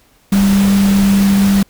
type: tone in noise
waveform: sine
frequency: 197.6 Hz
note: G3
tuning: 14 cents sharp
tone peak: -8 dBFS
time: 0.32-1.63 s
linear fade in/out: 5 ms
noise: pink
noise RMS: -22 dBFS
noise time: 0.32-1.63 s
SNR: +11 dB
effects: pink hiss -52 dBFS RMS until 1.69 s